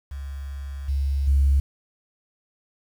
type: tone with level steps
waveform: sine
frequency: 69.3 Hz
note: C#2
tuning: in tune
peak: -30 / -20 / -14 dBFS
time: 0.11-1.6 s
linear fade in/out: 5 ms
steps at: 0.88 / 1.27 s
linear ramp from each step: 10 ms
effects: tanh soft clip ceiling -11 dBFS + 8-bit